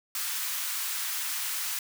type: high-pass noise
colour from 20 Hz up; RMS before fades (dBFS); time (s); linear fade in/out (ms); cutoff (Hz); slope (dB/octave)
white; -32; 0.15-1.79; 2; 1000; 24
effects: none